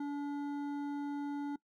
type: tone with hard clipping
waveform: triangle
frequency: 287 Hz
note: D4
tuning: 40 cents flat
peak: -37 dBFS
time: 0-1.56 s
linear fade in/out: 5 ms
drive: 13 dB
effects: noise-tail reverb RT60 0.1 s tail -21 dB re dry